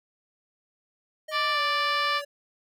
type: tone with pitch glide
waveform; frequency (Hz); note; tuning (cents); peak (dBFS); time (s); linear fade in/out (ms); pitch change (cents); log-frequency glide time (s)
square; 622.3 to 570.7; D#5 to D5; 0 to -50; -36; 1.28-2.25; 10; -150; 1.51-1.6
type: harmonic tone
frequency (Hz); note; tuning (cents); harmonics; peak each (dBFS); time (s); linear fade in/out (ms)
587.3; D5; 0; 2 / 3 / 4 / 5 / 6 / 7 / 8 / 9; -26 / -30 / -32 / -34 / -36 / -37 / -38 / -39; 1.31-2.22; 50
effects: none